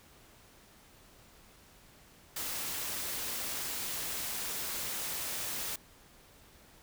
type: noise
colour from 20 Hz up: white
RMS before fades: -37 dBFS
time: 2.36-5.76 s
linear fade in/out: 5 ms
effects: pink hiss -59 dBFS RMS until 6.82 s